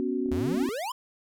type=chord; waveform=sine; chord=B suspended second; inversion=none; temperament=just; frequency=246.9 / 277.8 / 370.4 Hz; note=B3 / C#4 / F#4; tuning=0 / +4 / +2 cents; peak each=-30 dBFS; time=0-0.69 s; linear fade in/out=0 ms
type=click train; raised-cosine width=2 ms; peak=-34 dBFS; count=14; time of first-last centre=0.26-0.629 s; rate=35.2 Hz
type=exponential sweep; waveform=square; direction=up; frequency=68.1 to 1079 Hz; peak=-31 dBFS; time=0.31-0.92 s; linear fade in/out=5 ms
effects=none